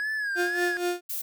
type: tone with vibrato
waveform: triangle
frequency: 1661.2 Hz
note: G#6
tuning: in tune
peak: -25 dBFS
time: 0-0.77 s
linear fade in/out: 0 ms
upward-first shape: sine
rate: 2 Hz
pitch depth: 90 cents each way
type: tone with tremolo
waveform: 35% pulse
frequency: 353.3 Hz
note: F4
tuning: 20 cents sharp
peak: -22 dBFS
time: 0.35-1.01 s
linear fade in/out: 50 ms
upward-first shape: sine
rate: 4.3 Hz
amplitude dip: 75%
type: noise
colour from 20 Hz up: violet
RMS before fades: -32 dBFS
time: 1.09-1.22 s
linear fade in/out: 10 ms
effects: none